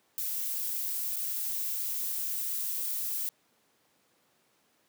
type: noise with dropouts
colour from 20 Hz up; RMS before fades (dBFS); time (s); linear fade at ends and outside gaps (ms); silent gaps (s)
violet; -33; 0.18-3.29; 0; 1.159-1.166
effects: pink hiss -69 dBFS RMS until 4.88 s + high-pass 200 Hz 12 dB/octave